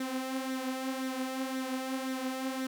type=tone with flanger; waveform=sawtooth; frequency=261.6 Hz; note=C4; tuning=in tune; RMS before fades=-35 dBFS; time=0-2.67 s; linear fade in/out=5 ms; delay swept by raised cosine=0.51 to 5.41 ms; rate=1.9 Hz; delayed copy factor=+0.55; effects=none